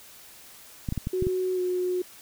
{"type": "clicks", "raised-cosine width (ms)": 5, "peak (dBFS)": -16, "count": 6, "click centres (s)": [0.888, 0.924, 0.977, 1.071, 1.224, 1.269]}
{"type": "tone with pitch glide", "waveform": "sine", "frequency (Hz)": [370, 362.6], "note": ["F#4", "F#4"], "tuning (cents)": [0, -35], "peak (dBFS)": -24, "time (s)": [1.13, 2.02], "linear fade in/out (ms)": 5, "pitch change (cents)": -35, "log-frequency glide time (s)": [1.55, 1.6]}
{"effects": ["white hiss -49 dBFS RMS until 2.21 s"]}